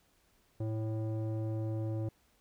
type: tone with low-pass filter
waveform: square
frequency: 110 Hz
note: A2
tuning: in tune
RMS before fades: -35 dBFS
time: 0.6-2.09 s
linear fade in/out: 5 ms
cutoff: 500 Hz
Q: 1.6
effects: pink hiss -70 dBFS RMS until 2.4 s